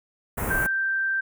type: band-stop noise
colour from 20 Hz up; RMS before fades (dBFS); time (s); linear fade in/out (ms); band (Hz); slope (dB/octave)
pink; -28; 0.37-0.67; 10; 2000 to 9200; 24
type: tone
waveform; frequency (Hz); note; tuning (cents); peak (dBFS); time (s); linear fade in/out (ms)
sine; 1568; G6; 0; -22; 0.5-1.21; 10
effects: none